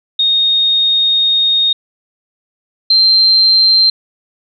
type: tone pair in turn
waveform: sine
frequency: 3710 / 4144 Hz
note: A#7 / C8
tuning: -9 / -17 cents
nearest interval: major second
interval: 192 cents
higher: second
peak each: -9 / -6 dBFS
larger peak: second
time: 0.19-1.73 / 2.9-3.9 s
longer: first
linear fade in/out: 5 ms
effects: none